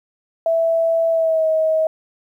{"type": "tone with pitch glide", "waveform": "sine", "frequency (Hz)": [659.3, 635], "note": ["E5", "D#5"], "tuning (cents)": [0, 35], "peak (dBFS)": -14, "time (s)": [0.46, 1.87], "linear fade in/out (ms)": 2, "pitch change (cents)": -65, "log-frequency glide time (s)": [1.1, 1.47], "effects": ["9-bit"]}